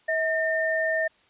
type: tone pair together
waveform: sine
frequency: 642.1 / 1812 Hz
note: E5 / A#6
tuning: -46 / -50 cents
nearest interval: octave + tritone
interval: 1796 cents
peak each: -25 / -25 dBFS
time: 0.08-1.08 s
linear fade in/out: 10 ms
effects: white hiss -61 dBFS RMS until 1.29 s + resampled to 8000 Hz